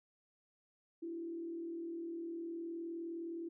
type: tone with frequency modulation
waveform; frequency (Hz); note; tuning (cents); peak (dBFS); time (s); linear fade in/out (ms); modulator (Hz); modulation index
sine; 335.2; E4; +29; -40; 1.02-3.49; 10; 39.6; 0.43
effects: none